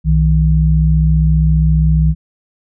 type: tone pair together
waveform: sine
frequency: 62.7 / 157.59 Hz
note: B1 / D#3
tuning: +27 / +22 cents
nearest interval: octave + major third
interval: 1595 cents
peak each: -11 dBFS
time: 0.04-2.15 s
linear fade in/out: 50 ms
effects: none